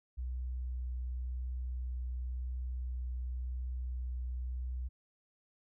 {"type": "tone with vibrato", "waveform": "sine", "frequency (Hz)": 62.3, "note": "B1", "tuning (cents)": 16, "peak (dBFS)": -35, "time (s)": [0.17, 4.89], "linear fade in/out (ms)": 20, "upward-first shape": "triangle", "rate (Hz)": 0.93, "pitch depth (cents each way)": 10, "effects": []}